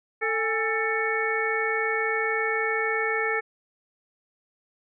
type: harmonic tone with a mistuned harmonic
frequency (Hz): 443.6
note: A4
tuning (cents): +14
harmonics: 1 / 2 / 3 / 4 / 5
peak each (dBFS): -28 / -33 / -32 / -28 / -29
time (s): 0.21-3.41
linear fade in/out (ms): 20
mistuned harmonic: 2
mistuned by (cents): -120
effects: none